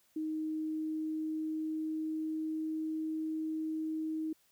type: tone with pitch glide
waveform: sine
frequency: 312.7 to 315.4 Hz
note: D#4 to D#4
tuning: +9 to +24 cents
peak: -33 dBFS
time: 0.16-4.33 s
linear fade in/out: 5 ms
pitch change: +15 cents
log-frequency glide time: 0.5-3.06 s
effects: white hiss -70 dBFS RMS until 4.51 s